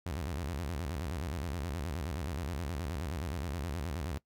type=tone with vibrato; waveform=sawtooth; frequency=77.78 Hz; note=D#2; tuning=in tune; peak=-31 dBFS; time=0.06-4.18 s; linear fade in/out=0 ms; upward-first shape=square; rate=9.5 Hz; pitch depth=220 cents each way; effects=noise-tail reverb RT60 0.1 s tail -20 dB re dry